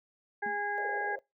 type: harmonic tone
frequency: 410 Hz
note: G#4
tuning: 22 cents flat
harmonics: 1 / 2 / 4 / 5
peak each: -40 / -34 / -34 / -45 dBFS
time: 0.42-1.16 s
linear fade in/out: 10 ms
type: tone with exponential decay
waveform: triangle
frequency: 220 Hz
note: A3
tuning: in tune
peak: -37 dBFS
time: 0.46-0.63 s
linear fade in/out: 2 ms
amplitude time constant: 35 ms
type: band-pass noise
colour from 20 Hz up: white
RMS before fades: -43 dBFS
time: 0.78-1.19 s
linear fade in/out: 0 ms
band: 430 to 600 Hz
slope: 48 dB/octave
effects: noise-tail reverb RT60 0.2 s tail -22 dB re dry